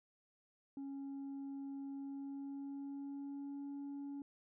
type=tone with pitch glide; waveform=sine; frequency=275.8 to 281.6 Hz; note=C#4 to C#4; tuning=-9 to +27 cents; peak=-40 dBFS; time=0.77-4.22 s; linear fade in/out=2 ms; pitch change=+36 cents; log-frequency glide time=1.91-3.7 s; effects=tanh soft clip ceiling -42 dBFS